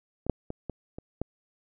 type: clicks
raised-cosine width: 2 ms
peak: -23 / -8 / -21 / -20 / -25 / -16 dBFS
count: 6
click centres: 0.266 / 0.297 / 0.504 / 0.697 / 0.985 / 1.216 s
effects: none